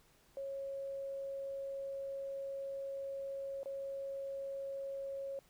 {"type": "tone with dropouts", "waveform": "sine", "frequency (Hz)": 548, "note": "C#5", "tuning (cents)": -20, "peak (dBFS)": -39, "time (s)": [0.37, 5.39], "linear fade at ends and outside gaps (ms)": 1, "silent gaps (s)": [3.632, 3.658], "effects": ["pink hiss -68 dBFS RMS until 5.49 s"]}